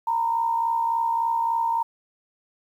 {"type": "tone pair together", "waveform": "sine", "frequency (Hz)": [921, 984.5], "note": ["A#5", "B5"], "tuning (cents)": [-21, -6], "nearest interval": "minor second", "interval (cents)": 115, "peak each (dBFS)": [-21, -30], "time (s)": [0.07, 1.83], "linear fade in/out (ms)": 5, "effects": ["9-bit"]}